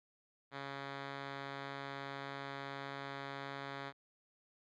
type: tone with low-pass filter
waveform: 5% pulse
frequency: 138.59 Hz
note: C#3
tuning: in tune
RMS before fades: -45 dBFS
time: 0.51-3.93 s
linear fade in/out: 50 ms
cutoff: 3000 Hz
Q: 2
effects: none